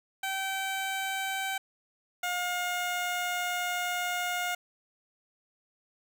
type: tone pair in turn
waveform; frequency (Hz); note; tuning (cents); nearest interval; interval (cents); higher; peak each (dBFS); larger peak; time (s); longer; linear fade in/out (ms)
15% pulse; 772 / 713.7; G5 / F5; -27 / +37; minor second; 136; first; -24 / -23; second; 0.23-1.58 / 2.23-4.55; second; 5
effects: none